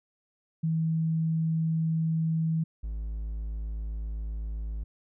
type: tone pair in turn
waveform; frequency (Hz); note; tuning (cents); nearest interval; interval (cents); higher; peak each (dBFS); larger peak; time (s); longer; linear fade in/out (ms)
sine / triangle; 161.4 / 53.86; E3 / A1; -36 / -36; octave + perfect fifth; 1900; first; -24 / -29; first; 0.63-2.64 / 2.83-4.84; neither; 10
effects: none